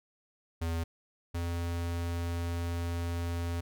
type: tone pair in turn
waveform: square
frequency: 82.9 / 85.48 Hz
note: E2 / F2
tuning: +10 / -37 cents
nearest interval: minor second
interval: 53 cents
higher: second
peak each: -31 / -32 dBFS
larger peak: first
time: 0.61-0.84 / 1.34-3.61 s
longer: second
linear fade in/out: 10 ms
effects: none

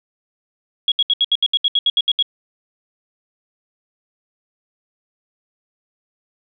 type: tone bursts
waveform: sine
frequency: 3322 Hz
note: G#7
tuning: in tune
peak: -12 dBFS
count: 13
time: 0.88-2.226 s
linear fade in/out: 2 ms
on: 38 ms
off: 71 ms
effects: none

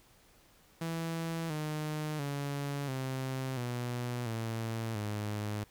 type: tone with pitch steps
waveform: sawtooth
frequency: 164.81 / 152.89 / 141.83 / 131.57 / 122.05 / 113.22 / 105.03 Hz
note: E3 / D#3 / C#3 / C3 / B2 / A2 / G#2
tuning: 0 / -30 / +40 / +10 / -20 / +50 / +20 cents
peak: -30 dBFS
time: 0.81-5.64 s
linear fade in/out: 5 ms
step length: 690 ms
effects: pink hiss -63 dBFS RMS until 5.7 s

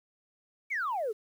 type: exponential sweep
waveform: sine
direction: down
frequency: 2346 to 400.5 Hz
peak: -28 dBFS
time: 0.7-1.13 s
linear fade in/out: 20 ms
effects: tanh soft clip ceiling -25 dBFS + 10-bit

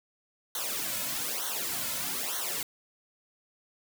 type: noise with flanger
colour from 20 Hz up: white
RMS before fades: -33 dBFS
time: 0.55-2.63 s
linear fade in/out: 2 ms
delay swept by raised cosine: 0.4 to 2.6 ms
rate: 1.1 Hz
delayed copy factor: -1
effects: none

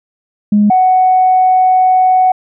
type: tone pair in turn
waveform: sine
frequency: 207.7 / 743.4 Hz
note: G#3 / F#5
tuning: 0 / +8 cents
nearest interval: octave + minor seventh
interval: 2208 cents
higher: second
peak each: -5 dBFS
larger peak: neither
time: 0.52-0.7 / 0.7-2.32 s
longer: second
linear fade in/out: 5 ms
effects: tanh soft clip ceiling -1 dBFS

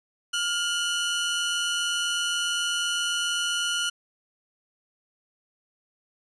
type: tone pair together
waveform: sawtooth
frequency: 1409.2 / 2986 Hz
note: F6 / F#7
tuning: +15 / +15 cents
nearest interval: octave + minor second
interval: 1300 cents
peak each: -24 dBFS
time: 0.33-3.9 s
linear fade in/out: 10 ms
effects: resampled to 24000 Hz + 10-bit

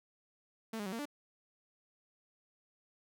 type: tone with pitch steps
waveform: sawtooth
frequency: 223.7 / 206 / 188.3 / 229.4 / 291.8 Hz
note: A3 / G#3 / F#3 / A#3 / D4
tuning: +29 / -14 / +31 / -28 / -11 cents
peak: -34 dBFS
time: 0.73-1.055 s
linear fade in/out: 5 ms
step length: 65 ms
effects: none

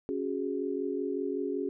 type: chord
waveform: sine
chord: C# suspended fourth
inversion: none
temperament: equal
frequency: 277.2 / 370 / 415.3 Hz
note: C#4 / F#4 / G#4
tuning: 0 / 0 / 0 cents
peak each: -34 dBFS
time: 0.09-1.69 s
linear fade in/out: 0 ms
effects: none

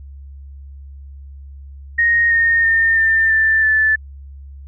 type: tone with pitch steps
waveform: sine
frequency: 1864.7 / 1841.2 / 1817.9 / 1794.9 / 1772.3 / 1749.9 Hz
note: A#6 / A#6 / A#6 / A6 / A6 / A6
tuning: 0 / -22 / -44 / +34 / +12 / -10 cents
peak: -11 dBFS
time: 1.98-3.96 s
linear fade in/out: 10 ms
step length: 330 ms
effects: added 69 Hz sine -33 dBFS peak until 4.67 s

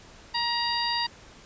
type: harmonic tone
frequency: 945 Hz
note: A#5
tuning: 23 cents sharp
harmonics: 1 / 2 / 3 / 4 / 5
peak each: -29 / -33 / -35 / -34 / -29 dBFS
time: 0.34-1.07 s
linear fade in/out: 10 ms
effects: pink hiss -50 dBFS RMS until 1.45 s + resampled to 16000 Hz

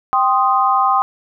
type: chord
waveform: sine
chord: C minor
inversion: second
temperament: equal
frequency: 784 / 1046.5 / 1244.5 Hz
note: G5 / C6 / Eb6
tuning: 0 / 0 / 0 cents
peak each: -16 dBFS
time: 0.13-1.02 s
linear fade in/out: 0 ms
effects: none

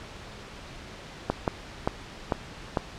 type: clicks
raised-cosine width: 1 ms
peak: -9 dBFS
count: 5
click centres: 1.3 / 1.478 / 1.875 / 2.322 / 2.772 s
effects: pink hiss -43 dBFS RMS until 2.98 s + low-pass 5000 Hz 12 dB/octave

